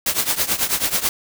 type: noise with tremolo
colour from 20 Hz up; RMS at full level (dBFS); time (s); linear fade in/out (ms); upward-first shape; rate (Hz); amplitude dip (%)
white; -17; 0.06-1.09; 2; triangle; 9.2; 90
effects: none